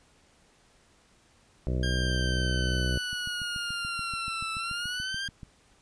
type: harmonic tone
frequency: 62.9 Hz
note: B1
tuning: 32 cents sharp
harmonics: 1 / 2 / 3 / 4 / 5 / 6 / 7 / 8 / 9 / 10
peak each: -28 / -31 / -36 / -42 / -40 / -40 / -47 / -43 / -45 / -47 dBFS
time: 1.67-2.98 s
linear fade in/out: 0 ms
type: linear two-way sweep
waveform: 20% pulse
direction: down then up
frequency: 1608 to 1318.5 to 1608 Hz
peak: -26 dBFS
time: 1.83-5.28 s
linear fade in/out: 2 ms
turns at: 4.54 s
type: click train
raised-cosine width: 5 ms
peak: -30 dBFS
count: 17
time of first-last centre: 3.13-5.432 s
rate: 6.95 Hz
effects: pink hiss -62 dBFS RMS until 5.81 s + resampled to 22050 Hz